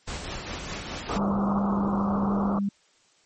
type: noise with tremolo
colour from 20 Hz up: pink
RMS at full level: -33 dBFS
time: 0.07-1.18 s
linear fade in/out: 10 ms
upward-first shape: sine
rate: 4.9 Hz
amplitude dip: 35%
type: low-pass noise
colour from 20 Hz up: white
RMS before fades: -30 dBFS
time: 1.09-2.59 s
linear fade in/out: 5 ms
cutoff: 1300 Hz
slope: 96 dB/octave
type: tone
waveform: sine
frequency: 200 Hz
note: G3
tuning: 35 cents sharp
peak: -23 dBFS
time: 1.16-2.69 s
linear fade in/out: 5 ms
effects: white hiss -62 dBFS RMS until 3.25 s + MP3 32 kbps